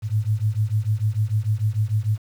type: beating tone pair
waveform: sine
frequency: 103.83 / 110.53 Hz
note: G#2 / A2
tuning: 0 / +8 cents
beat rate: 6.7 Hz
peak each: -22 dBFS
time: 0.02-2.19 s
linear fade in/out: 50 ms
effects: 8-bit